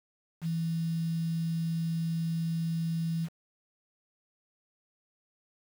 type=tone with quantisation; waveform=sine; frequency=164.81 Hz; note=E3; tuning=in tune; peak=-28 dBFS; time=0.41-3.29 s; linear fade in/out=50 ms; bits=8; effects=none